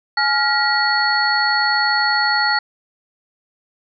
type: tone cluster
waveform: sine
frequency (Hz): 842 / 1401 / 1913 / 4395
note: G#5 / F6 / A#6 / C#8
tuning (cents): +24 / +5 / +44 / -16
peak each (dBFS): -20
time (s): 0.17-2.59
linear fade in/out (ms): 5
effects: none